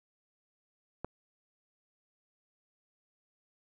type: click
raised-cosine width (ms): 1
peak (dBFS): -22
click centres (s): 1.046
effects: none